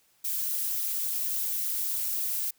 violet noise with flanger, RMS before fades -30 dBFS, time 0.24-2.51 s, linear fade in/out 10 ms, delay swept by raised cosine 0.37 to 6.07 ms, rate 3.5 Hz, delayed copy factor -0.75, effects white hiss -66 dBFS RMS until 2.58 s

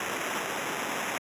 white noise with sample-and-hold, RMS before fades -32 dBFS, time 0-1.18 s, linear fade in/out 2 ms, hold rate 4410 Hz, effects high-pass 200 Hz 12 dB/octave + resampled to 32000 Hz

